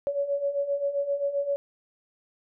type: beating tone pair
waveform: sine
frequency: 559 / 566.6 Hz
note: C#5 / C#5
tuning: +14 / +38 cents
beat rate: 7.6 Hz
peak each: -31 / -26 dBFS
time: 0.07-1.56 s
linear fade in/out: 0 ms
effects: none